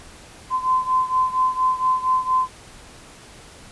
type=beating tone pair; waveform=sine; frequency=1027 / 1031.3 Hz; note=C6 / C6; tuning=-33 / -25 cents; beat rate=4.3 Hz; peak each=-19 / -22 dBFS; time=0.5-2.49 s; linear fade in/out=50 ms; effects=pink hiss -44 dBFS RMS until 3.71 s + resampled to 24000 Hz